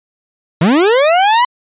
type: linear sweep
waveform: 40% pulse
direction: up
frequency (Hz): 146.83 to 1008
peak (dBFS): -7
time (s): 0.61-1.45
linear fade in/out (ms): 5
effects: resampled to 8000 Hz